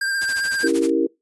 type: tone with vibrato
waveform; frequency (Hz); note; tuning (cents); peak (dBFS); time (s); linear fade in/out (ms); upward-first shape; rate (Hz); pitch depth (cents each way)
square; 1590; G6; +24; -21; 0.01-0.68; 5; triangle; 15; 33
type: noise with tremolo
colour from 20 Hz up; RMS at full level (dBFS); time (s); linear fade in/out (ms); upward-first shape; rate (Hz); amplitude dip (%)
white; -30; 0.21-0.9; 5; sine; 13; 90
type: chord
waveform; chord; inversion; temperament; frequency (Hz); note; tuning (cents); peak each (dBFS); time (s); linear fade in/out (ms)
sine; C# diminished seventh; none; equal; 277.2 / 329.6 / 392 / 466.2; C#4 / E4 / G4 / Bb4; 0 / 0 / 0 / 0; -23 / -19 / -24 / -22; 0.63-1.07; 10
effects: noise-tail reverb RT60 0.2 s tail -22 dB re dry + resampled to 24000 Hz